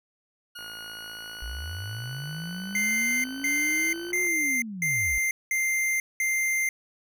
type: tone with pitch glide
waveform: 20% pulse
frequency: 1441 to 1520.5 Hz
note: F#6 to F#6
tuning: -46 to +47 cents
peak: -33 dBFS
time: 0.55-4.12 s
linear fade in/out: 10 ms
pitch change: +93 cents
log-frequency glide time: 0.69-3.34 s
type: click train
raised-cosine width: 0.5 ms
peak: -32 dBFS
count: 204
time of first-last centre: 0.59-4.268 s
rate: 55.2 Hz
type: linear two-way sweep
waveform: sine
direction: up then down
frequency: 52.6 to 364.1 to 52.6 Hz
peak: -33 dBFS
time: 1.42-5.18 s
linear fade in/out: 0 ms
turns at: 4.22 s
type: tone bursts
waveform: square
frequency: 2093 Hz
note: C7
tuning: in tune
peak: -24 dBFS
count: 6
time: 2.75-6.69 s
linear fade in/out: 2 ms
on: 490 ms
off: 200 ms
effects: none